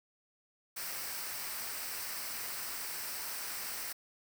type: noise with comb filter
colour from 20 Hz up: white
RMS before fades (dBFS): -40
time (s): 0.76-3.93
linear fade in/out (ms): 10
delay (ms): 0.29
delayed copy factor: -0.5
effects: none